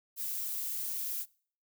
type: noise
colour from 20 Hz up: violet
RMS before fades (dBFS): -36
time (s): 0.16-1.26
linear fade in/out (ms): 50
effects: noise-tail reverb RT60 0.5 s tail -24 dB re dry